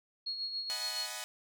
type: tone with tremolo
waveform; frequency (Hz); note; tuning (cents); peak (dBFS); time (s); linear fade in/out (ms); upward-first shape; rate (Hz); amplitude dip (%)
sine; 4307; C8; +49; -33; 0.26-1.07; 10; sine; 7.1; 50
type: chord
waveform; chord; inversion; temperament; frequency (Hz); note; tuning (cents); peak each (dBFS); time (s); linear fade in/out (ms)
5% pulse; G# minor seventh; second; equal with one note detuned; 622.3 / 740 / 849.5 / 987.8; D#5 / F#5 / G#5 / B5; 0 / 0 / +39 / 0; -33; 0.7-1.24; 0
effects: none